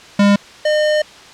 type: tone pair in turn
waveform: square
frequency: 202.1 / 607.7 Hz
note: G#3 / D#5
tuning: -47 / -41 cents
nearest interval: octave + perfect fifth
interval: 1906 cents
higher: second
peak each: -9 / -13 dBFS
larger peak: first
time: 0.19-0.36 / 0.65-1.02 s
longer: second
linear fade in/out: 5 ms
effects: white hiss -39 dBFS RMS until 1.33 s + low-pass 5000 Hz 12 dB/octave